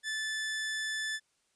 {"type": "tone", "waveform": "sawtooth", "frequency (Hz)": 1748, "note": "A6", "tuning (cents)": -12, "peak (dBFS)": -29, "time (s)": [0.03, 1.2], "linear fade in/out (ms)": 50, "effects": ["white hiss -74 dBFS RMS until 1.55 s", "resampled to 22050 Hz"]}